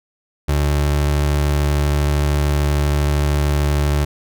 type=tone; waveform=30% pulse; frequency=73 Hz; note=D2; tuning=10 cents flat; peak=-12 dBFS; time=0.48-4.05 s; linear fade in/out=10 ms; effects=none